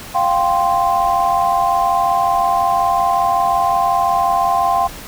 sine chord, F suspended second, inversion none, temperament equal, 698.5 / 784 / 1046.5 Hz, F5 / G5 / C6, 0 / 0 / 0 cents, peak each -17 dBFS, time 0.14-4.88 s, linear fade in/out 20 ms, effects pink hiss -33 dBFS RMS until 5.07 s

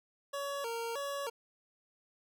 25% pulse tone with vibrato, 510 Hz, C5, 44 cents flat, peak -32 dBFS, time 0.33-1.3 s, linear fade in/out 10 ms, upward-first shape square, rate 1.6 Hz, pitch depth 170 cents each way, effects none

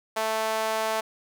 sawtooth tone with high-pass filter, 220 Hz, A3, in tune, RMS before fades -27 dBFS, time 0.16-1.01 s, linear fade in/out 10 ms, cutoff 710 Hz, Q 2, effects none

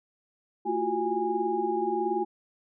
sine tone cluster, 224.7 / 334.5 / 351.5 / 372.6 / 823 Hz, A3 / E4 / F4 / F#4 / G#5, +37 / +25 / +11 / +12 / -16 cents, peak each -37 / -37 / -30 / -31 / -29 dBFS, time 0.65-2.25 s, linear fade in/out 20 ms, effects none

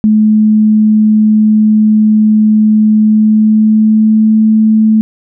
sine tone with pitch glide, 214.8 to 218.1 Hz, A3 to A3, -41 to -15 cents, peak -4 dBFS, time 0.04-5.01 s, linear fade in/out 0 ms, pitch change +26 cents, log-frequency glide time 2.99-4.39 s, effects none

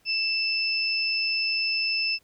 sine tone pair together, 2655 / 5252 Hz, E7 / E8, +12 / -7 cents, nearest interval octave, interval 1181 cents, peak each -26 dBFS, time 0.05-2.19 s, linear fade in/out 50 ms, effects pink hiss -65 dBFS RMS until 2.23 s

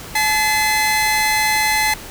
sawtooth tone pair together, 860 / 2045 Hz, A5 / C7, -40 / -40 cents, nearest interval octave + minor third, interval 1500 cents, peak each -14 dBFS, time 0.15-1.94 s, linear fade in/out 5 ms, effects pink hiss -34 dBFS RMS until 2.1 s

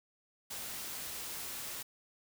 white noise, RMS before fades -42 dBFS, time 0.5-1.83 s, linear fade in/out 10 ms, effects none

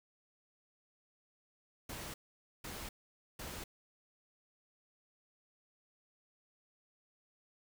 pink noise bursts, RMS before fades -45 dBFS, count 3, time 1.89-3.64 s, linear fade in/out 5 ms, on 250 ms, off 500 ms, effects none

